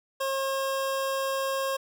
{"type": "tone", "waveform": "25% pulse", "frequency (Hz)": 539, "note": "C#5", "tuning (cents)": -49, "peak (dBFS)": -23, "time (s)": [0.2, 1.77], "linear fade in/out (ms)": 10, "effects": []}